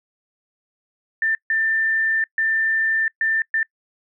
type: tone bursts at uneven times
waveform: sine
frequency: 1786 Hz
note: A6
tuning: 25 cents sharp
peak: -17 dBFS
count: 5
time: 1.22-1.35 / 1.5-2.24 / 2.38-3.08 / 3.21-3.42 / 3.54-3.63 s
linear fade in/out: 2 ms
effects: noise-tail reverb RT60 0.1 s tail -26 dB re dry